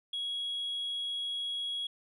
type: tone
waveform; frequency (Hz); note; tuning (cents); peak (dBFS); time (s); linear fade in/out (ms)
sine; 3322; G#7; 0; -31; 0.13-1.87; 5
effects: tanh soft clip ceiling -30 dBFS